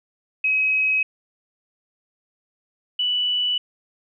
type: tone pair in turn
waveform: sine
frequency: 2545 / 2964 Hz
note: D#7 / F#7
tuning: +39 / +2 cents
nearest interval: minor third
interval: 263 cents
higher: second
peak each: -17 / -19 dBFS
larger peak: first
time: 0.44-1.03 / 2.99-3.58 s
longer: neither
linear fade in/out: 5 ms
effects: none

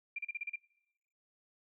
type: tone bursts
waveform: sine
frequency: 2381 Hz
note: D7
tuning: 23 cents sharp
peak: -35 dBFS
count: 7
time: 0.16-0.559 s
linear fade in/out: 5 ms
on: 27 ms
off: 35 ms
effects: noise-tail reverb RT60 1.0 s tail -25 dB re dry

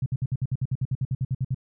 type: tone bursts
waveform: sine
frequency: 129.5 Hz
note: C3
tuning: 17 cents flat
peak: -22 dBFS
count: 16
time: 0.02-1.546 s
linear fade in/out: 5 ms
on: 41 ms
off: 58 ms
effects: none

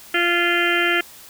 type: harmonic tone with a mistuned harmonic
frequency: 346.4 Hz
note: F4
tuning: 14 cents flat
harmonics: 1 / 2 / 4 / 5 / 6 / 7 / 8 / 9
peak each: -23 / -28 / -23 / -23 / -23 / -27 / -27 / -27 dBFS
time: 0.14-1.01 s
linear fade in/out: 5 ms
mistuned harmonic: 7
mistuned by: +16 cents
effects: white hiss -43 dBFS RMS until 1.29 s

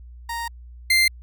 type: tone pair in turn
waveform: 30% pulse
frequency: 932.3 / 2088 Hz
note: A#5 / C7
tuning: 0 / -4 cents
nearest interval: octave + major second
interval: 1396 cents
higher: second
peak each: -24 / -12 dBFS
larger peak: second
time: 0.29-0.48 / 0.9-1.08 s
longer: first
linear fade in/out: 5 ms
effects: added 60 Hz sine -39 dBFS peak until 1.22 s

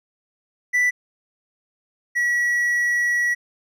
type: tone pair in turn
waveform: triangle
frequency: 1975.5 / 1930.4 Hz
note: B6 / B6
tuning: 0 / -40 cents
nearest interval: unison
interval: 40 cents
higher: first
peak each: -14 / -16 dBFS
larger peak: first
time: 0.73-0.91 / 2.15-3.35 s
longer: second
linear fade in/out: 20 ms
effects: none

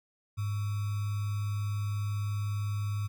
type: tone with sample-and-hold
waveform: sine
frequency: 102.9 Hz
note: G#2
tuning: 16 cents flat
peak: -29 dBFS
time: 0.37-3.08 s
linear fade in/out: 20 ms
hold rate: 1225 Hz
effects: none

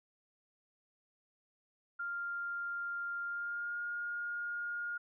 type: tone with pitch glide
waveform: sine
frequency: 1396.9 to 1422.1 Hz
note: F6 to F6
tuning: 0 to +31 cents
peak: -36 dBFS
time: 1.99-4.98 s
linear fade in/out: 10 ms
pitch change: +31 cents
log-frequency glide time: 3.25-3.79 s
effects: none

